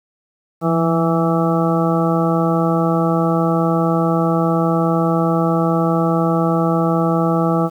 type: harmonic tone with a mistuned harmonic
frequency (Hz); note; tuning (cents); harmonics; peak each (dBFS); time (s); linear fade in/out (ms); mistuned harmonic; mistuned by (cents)
164.81; E3; 0; 1 / 2 / 3 / 4 / 5 / 7 / 8; -17 / -20 / -22 / -23 / -24 / -25 / -26; 0.61-7.7; 50; 1; +41
effects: 8-bit